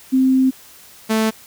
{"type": "tone pair in turn", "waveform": ["sine", "sawtooth"], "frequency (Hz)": [261.6, 220], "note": ["C4", "A3"], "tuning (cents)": [0, 0], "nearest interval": "minor third", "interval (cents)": 300, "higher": "first", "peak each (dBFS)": [-11, -11], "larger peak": "neither", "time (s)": [[0.12, 0.51], [1.09, 1.31]], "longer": "first", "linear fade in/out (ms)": 20, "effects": ["white hiss -44 dBFS RMS until 1.46 s"]}